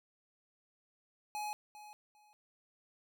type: tone with echo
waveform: square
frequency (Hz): 841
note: G#5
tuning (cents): +22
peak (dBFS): -38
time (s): 1.35-1.53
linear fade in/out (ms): 0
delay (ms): 400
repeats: 2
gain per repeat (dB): -13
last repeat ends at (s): 2.33
effects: none